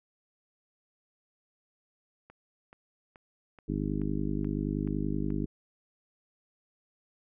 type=click train; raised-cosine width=0.5 ms; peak=-36 dBFS; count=8; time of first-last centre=2.3-5.304 s; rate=2.33 Hz
type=harmonic tone; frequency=50.5 Hz; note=G#1; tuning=48 cents flat; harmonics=1 / 2 / 3 / 4 / 5 / 6 / 7 / 8; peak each=-36 / -42 / -35 / -36 / -35 / -35 / -44 / -42 dBFS; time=3.68-5.46 s; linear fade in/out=10 ms
effects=none